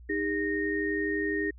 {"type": "tone cluster", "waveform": "sine", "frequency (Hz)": [311.5, 403.4, 1851], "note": ["D#4", "G4", "A#6"], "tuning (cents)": [2, 50, -13], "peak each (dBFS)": -31, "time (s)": [0.09, 1.51], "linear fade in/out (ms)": 10, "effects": ["added 60 Hz sine -46 dBFS peak until 1.58 s"]}